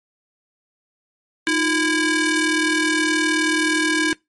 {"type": "ring-modulated tone", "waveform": "sawtooth", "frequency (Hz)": 661, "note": "E5", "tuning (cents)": 5, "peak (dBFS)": -10, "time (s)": [1.47, 4.13], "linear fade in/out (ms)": 0, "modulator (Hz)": 972, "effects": ["noise-tail reverb RT60 0.2 s tail -25 dB re dry", "MP3 48 kbps"]}